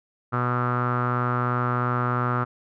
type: tone with low-pass filter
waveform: sawtooth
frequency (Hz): 122.9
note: B2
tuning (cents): -8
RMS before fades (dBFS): -24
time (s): 0.32-2.45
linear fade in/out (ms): 20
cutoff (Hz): 1300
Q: 8.4
effects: none